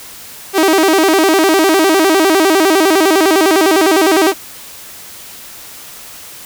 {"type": "tone with vibrato", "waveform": "sawtooth", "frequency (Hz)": 351.2, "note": "F4", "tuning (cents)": 10, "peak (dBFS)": -4, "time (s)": [0.53, 4.34], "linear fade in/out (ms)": 50, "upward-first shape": "square", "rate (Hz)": 9.9, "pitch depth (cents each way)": 180, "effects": ["white hiss -33 dBFS RMS until 6.45 s"]}